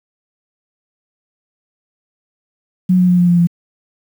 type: tone with pitch steps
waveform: sine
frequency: 183.2 / 180.89 / 178.6 / 176.35 / 174.12 / 171.92 Hz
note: F#3 / F#3 / F3 / F3 / F3 / F3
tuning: -17 / -39 / +39 / +17 / -5 / -27 cents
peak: -8 dBFS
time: 2.89-3.472 s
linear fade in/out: 10 ms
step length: 97 ms
effects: 7-bit